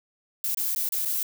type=noise with dropouts; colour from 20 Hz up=violet; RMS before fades=-27 dBFS; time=0.44-1.23 s; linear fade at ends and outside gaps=2 ms; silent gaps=0.547-0.572 / 0.749-0.76 / 0.89-0.922 / 1.051-1.056 s; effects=none